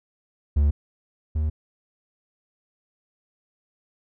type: tone pair in turn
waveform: triangle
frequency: 72.7 / 77.02 Hz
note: D2 / D#2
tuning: -17 / -17 cents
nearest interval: minor second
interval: 100 cents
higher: second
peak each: -14 / -19 dBFS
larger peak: first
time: 0.56-0.71 / 1.35-1.5 s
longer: neither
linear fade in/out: 10 ms
effects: none